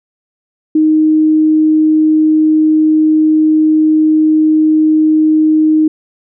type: tone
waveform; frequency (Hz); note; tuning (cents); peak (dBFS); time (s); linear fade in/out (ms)
sine; 311.1; D#4; 0; -6; 0.75-5.88; 5
effects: none